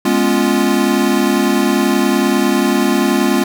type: chord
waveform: square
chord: C# dominant seventh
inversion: second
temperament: equal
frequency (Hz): 207.7 / 246.9 / 277.2 / 349.2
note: G#3 / B3 / C#4 / E#4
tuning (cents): 0 / 0 / 0 / 0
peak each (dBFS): -18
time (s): 0.05-3.44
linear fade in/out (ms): 5
effects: none